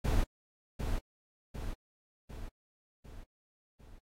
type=noise with echo; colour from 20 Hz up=brown; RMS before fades=-28 dBFS; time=0.04-0.24 s; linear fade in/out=10 ms; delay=750 ms; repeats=5; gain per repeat=-5 dB; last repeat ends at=3.99 s; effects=AAC 48 kbps